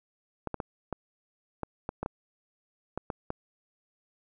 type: clicks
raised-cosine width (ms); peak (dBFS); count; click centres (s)
1; -18; 11; 0.473 / 0.543 / 0.602 / 0.927 / 1.633 / 1.891 / 2.03 / 2.061 / 2.976 / 3.102 / 3.304
effects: none